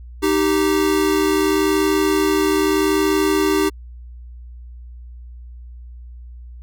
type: tone pair together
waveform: square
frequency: 309.3 / 390.1 Hz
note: D#4 / G4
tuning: -10 / -8 cents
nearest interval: major third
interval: 402 cents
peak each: -19 / -18 dBFS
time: 0.22-3.7 s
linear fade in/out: 20 ms
effects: added 60 Hz sine -34 dBFS peak until 6.62 s